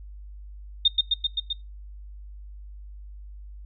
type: tone with echo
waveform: sine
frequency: 3663 Hz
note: A#7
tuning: 31 cents flat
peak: -14 dBFS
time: 0.85-0.88 s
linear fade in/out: 5 ms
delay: 130 ms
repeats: 5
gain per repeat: -2 dB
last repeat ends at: 1.53 s
effects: noise-tail reverb RT60 0.2 s tail -18 dB re dry + added 50 Hz sine -39 dBFS peak until 3.65 s